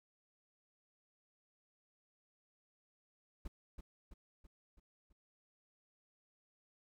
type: noise with echo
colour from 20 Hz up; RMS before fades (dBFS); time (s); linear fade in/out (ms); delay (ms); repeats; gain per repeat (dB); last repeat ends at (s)
brown; -43; 3.45-3.48; 5; 330; 5; -5; 5.13
effects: none